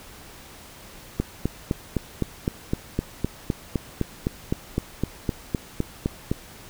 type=click train; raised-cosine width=3 ms; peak=-9 dBFS; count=21; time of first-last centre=1.2-6.315 s; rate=3.91 Hz; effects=pink hiss -45 dBFS RMS until 6.69 s